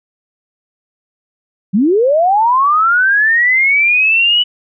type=linear sweep; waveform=sine; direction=up; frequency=174.61 to 2975 Hz; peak=-8 dBFS; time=1.73-4.44 s; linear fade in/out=20 ms; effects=none